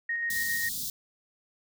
sine tone with tremolo, 1864.7 Hz, A#6, in tune, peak -27 dBFS, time 0.09-0.69 s, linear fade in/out 5 ms, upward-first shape square, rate 7.4 Hz, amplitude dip 25%
white band-stop noise, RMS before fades -34 dBFS, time 0.3-0.9 s, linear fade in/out 2 ms, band 260 to 3600 Hz, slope 48 dB/octave
effects none

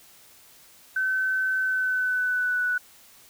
sine tone with pitch glide, 1528 to 1481.1 Hz, G6 to F#6, -45 to +1 cents, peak -22 dBFS, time 0.96-2.78 s, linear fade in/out 5 ms, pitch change -54 cents, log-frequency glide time 1.58-2.65 s, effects white hiss -53 dBFS RMS until 3.29 s

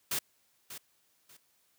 white noise with echo, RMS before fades -32 dBFS, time 0.11-0.19 s, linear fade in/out 5 ms, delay 590 ms, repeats 2, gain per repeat -12 dB, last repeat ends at 1.37 s, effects white hiss -71 dBFS RMS until 1.78 s + high-pass 60 Hz 12 dB/octave

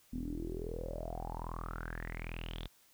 sawtooth tone with low-pass filter sweep, 41.2 Hz, E1, in tune, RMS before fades -41 dBFS, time 0.12-2.68 s, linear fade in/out 20 ms, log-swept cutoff 240 to 3700 Hz, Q 9.6, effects white hiss -66 dBFS RMS until 2.93 s

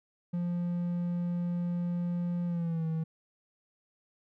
triangle tone with pitch glide, 174.61 to 161.05 Hz, F3 to E3, 0 to -40 cents, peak -27 dBFS, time 0.33-3.04 s, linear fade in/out 10 ms, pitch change -140 cents, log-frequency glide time 2.46-2.86 s, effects none

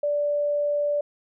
sine tone, 584 Hz, D5, 10 cents flat, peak -21 dBFS, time 0.03-1.01 s, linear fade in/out 5 ms, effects none

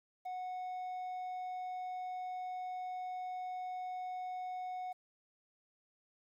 triangle tone with quantisation, 735 Hz, F#5, 12 cents flat, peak -37 dBFS, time 0.25-4.93 s, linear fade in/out 10 ms, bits 11, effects none

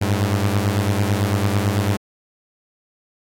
sawtooth beating tone pair, 98 / 107 Hz, G2 / A2, 0 / -48 cents, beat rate 9 Hz, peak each -15 / -17 dBFS, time 0.01-1.97 s, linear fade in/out 10 ms, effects AAC 64 kbps

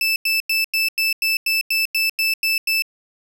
30% pulse tone bursts, 2637 Hz, E7, in tune, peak -14 dBFS, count 12, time 0.01-2.822 s, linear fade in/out 2 ms, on 150 ms, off 92 ms, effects none

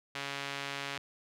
sawtooth tone with band-pass filter, 140 Hz, C#3, 18 cents sharp, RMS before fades -39 dBFS, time 0.15-0.98 s, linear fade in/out 5 ms, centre 2700 Hz, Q 0.94, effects none

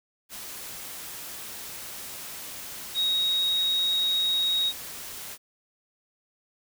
sine tone in noise, 3778 Hz, A#7, 22 cents sharp, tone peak -22 dBFS, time 2.94-4.73 s, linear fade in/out 50 ms, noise white, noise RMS -39 dBFS, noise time 0.29-5.38 s, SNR +14 dB, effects none

